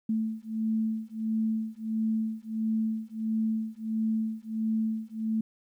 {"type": "beating tone pair", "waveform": "sine", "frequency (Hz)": [220, 221.5], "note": ["A3", "A3"], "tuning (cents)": [0, 12], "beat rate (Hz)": 1.5, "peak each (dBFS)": -30, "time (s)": [0.09, 5.41], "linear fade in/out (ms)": 5, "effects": ["11-bit"]}